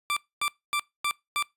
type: tone bursts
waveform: 20% pulse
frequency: 1174.7 Hz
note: D6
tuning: in tune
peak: -20 dBFS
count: 5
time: 0.1-1.425 s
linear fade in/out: 0 ms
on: 65 ms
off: 250 ms
effects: noise-tail reverb RT60 0.2 s tail -23 dB re dry + resampled to 32000 Hz